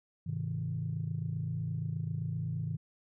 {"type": "chord", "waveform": "sine", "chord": "Ab major", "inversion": "none", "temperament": "equal with one note detuned", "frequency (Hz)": [103.83, 130.81, 158.92], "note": ["Ab2", "C3", "Eb3"], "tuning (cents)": [0, 0, 37], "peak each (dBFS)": [-37, -37, -35], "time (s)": [0.26, 2.77], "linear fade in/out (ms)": 10, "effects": ["tanh soft clip ceiling -24 dBFS"]}